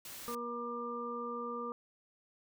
white noise, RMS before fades -47 dBFS, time 0.05-0.35 s, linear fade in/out 2 ms
harmonic tone, 238.3 Hz, A#3, 38 cents sharp, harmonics 1 / 2 / 4 / 5, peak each -44 / -41 / -50 / -40 dBFS, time 0.28-1.72 s, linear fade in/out 0 ms
effects none

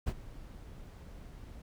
brown noise with ADSR envelope, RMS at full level -30 dBFS, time 0.06-1.62 s, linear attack 18 ms, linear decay 51 ms, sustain -18 dB, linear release 6 ms, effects none

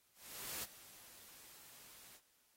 white noise with ADSR envelope, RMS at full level -43 dBFS, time 0.14-2.21 s, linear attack 490 ms, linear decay 28 ms, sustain -16 dB, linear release 61 ms, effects white hiss -74 dBFS RMS until 2.56 s + AAC 48 kbps

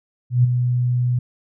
sine tone with ADSR envelope, 123.47 Hz, B2, in tune, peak -9 dBFS, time 0.3-1.19 s, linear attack 140 ms, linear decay 15 ms, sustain -7 dB, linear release 5 ms, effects none

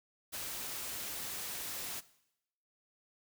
white noise, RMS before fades -41 dBFS, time 0.32-2.01 s, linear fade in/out 20 ms, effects noise-tail reverb RT60 0.8 s tail -18 dB re dry

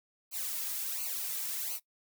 blue noise with flanger, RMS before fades -36 dBFS, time 0.31-1.8 s, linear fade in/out 50 ms, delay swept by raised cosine 0.56 to 2.86 ms, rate 1.4 Hz, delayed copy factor -0.95, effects noise-tail reverb RT60 0.1 s tail -19 dB re dry

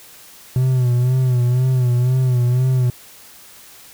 triangle tone with vibrato, 125.8 Hz, B2, 32 cents sharp, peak -11 dBFS, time 0.56-2.9 s, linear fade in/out 2 ms, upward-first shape sine, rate 2 Hz, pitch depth 59 cents each way, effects white hiss -43 dBFS RMS until 3.93 s

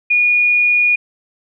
sine tone, 2445 Hz, D#7, 31 cents flat, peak -10 dBFS, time 0.1-0.96 s, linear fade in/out 10 ms, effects none

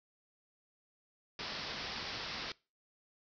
white low-pass noise, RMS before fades -42 dBFS, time 1.39-2.52 s, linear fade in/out 2 ms, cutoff 5400 Hz, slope 96 dB/octave, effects noise-tail reverb RT60 0.3 s tail -23 dB re dry

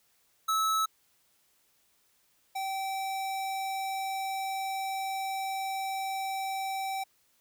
square tone pair in turn, 1300 / 773 Hz, E6 / G5, -24 / -24 cents, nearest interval major sixth, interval 900 cents, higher first, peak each -26 / -32 dBFS, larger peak first, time 0.48-0.86 / 2.55-7.04 s, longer second, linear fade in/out 10 ms, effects white hiss -69 dBFS RMS until 7.4 s

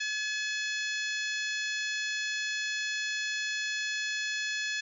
harmonic tone, 853 Hz, G#5, 46 cents sharp, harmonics 2 / 3 / 4 / 5 / 6 / 7 / 8, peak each -33 / -37 / -39 / -41 / -43 / -44 / -45 dBFS, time 0-4.81 s, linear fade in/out 10 ms, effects none

